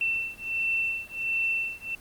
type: beating tone pair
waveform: sine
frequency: 2686 / 2687.4 Hz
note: E7 / E7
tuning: +32 / +33 cents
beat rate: 1.4 Hz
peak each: -29 dBFS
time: 0.01-1.95 s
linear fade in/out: 2 ms
effects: pink hiss -51 dBFS RMS until 2 s + Opus 32 kbps